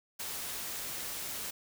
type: noise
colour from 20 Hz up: white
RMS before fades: -39 dBFS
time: 0.19-1.51 s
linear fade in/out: 10 ms
effects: none